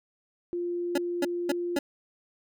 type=tone; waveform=sine; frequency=349.2 Hz; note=F4; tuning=in tune; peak=-28 dBFS; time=0.53-1.77 s; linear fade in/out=0 ms
type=tone bursts; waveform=25% pulse; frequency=283.1 Hz; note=C#4; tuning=37 cents sharp; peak=-20 dBFS; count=4; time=0.95-1.79 s; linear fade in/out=5 ms; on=30 ms; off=240 ms
effects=none